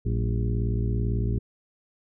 harmonic tone with a mistuned harmonic, 58 Hz, A#1, 8 cents flat, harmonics 1 / 2 / 3 / 4 / 5 / 6 / 7, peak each -26 / -26 / -34 / -37 / -40 / -39 / -38 dBFS, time 0.05-1.39 s, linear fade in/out 10 ms, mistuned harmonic 3, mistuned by +150 cents, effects none

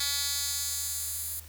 10% pulse tone with high-pass filter sweep, 283.1 Hz, C#4, 37 cents sharp, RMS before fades -32 dBFS, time 0-1.4 s, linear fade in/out 5 ms, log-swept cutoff 3800 to 11000 Hz, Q 1.1, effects added 78 Hz sine -47 dBFS peak until 1.48 s + white hiss -52 dBFS RMS until 1.48 s

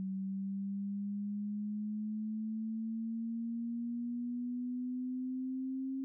sine exponential sweep, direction up, 190 to 267.8 Hz, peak -35 dBFS, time 0-6.04 s, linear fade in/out 0 ms, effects none

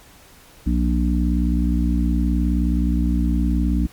harmonic tone with a mistuned harmonic, 59.2 Hz, A#1, 27 cents sharp, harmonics 1 / 3 / 4 / 5, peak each -18 / -23 / -24 / -25 dBFS, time 0.66-3.87 s, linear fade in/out 10 ms, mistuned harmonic 1, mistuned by +97 cents, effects pink hiss -48 dBFS RMS until 3.92 s + MP3 96 kbps

